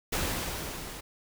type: noise with level ramp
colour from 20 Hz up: pink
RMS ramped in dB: -29 to -42 dBFS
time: 0.12-1.01 s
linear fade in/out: 10 ms
effects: none